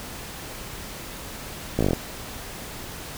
slowing click train, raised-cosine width 2 ms, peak -8 dBFS, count 8, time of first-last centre 1.79-1.933 s, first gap 17 ms, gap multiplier 1.06, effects pink hiss -37 dBFS RMS until 3.17 s

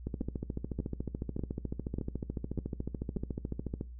two click trains, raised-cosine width 3 ms, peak -21 / -22 dBFS, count 6 / 53, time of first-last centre 0.21-3.169 / 0.07-3.811 s, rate 1.69 / 13.9 Hz, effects noise-tail reverb RT60 0.3 s tail -20 dB re dry + added 60 Hz sine -43 dBFS peak until 3.99 s

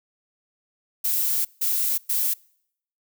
violet noise bursts at uneven times, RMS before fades -23 dBFS, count 3, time 1.04-1.45 / 1.61-1.98 / 2.09-2.34 s, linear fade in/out 10 ms, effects noise-tail reverb RT60 0.7 s tail -26 dB re dry

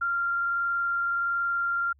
sine tone with frequency modulation, 1387 Hz, F6, 12 cents flat, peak -24 dBFS, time 0.01-1.93 s, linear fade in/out 10 ms, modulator 21.4 Hz, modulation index 0.34, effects added 70 Hz sine -58 dBFS peak until 1.99 s

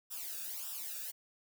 blue noise with flanger, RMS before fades -42 dBFS, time 0.1-1.12 s, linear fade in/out 20 ms, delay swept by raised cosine 0.46 to 0.98 ms, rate 1.7 Hz, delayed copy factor -0.9, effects none

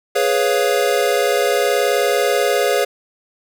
square chord, C# dominant seventh, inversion second, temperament equal, 415.3 / 493.9 / 554.4 / 698.5 Hz, G#4 / B4 / C#5 / E#5, 0 / 0 / 0 / 0 cents, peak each -20 / -21 / -20 / -23 dBFS, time 0.15-2.85 s, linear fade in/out 10 ms, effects none

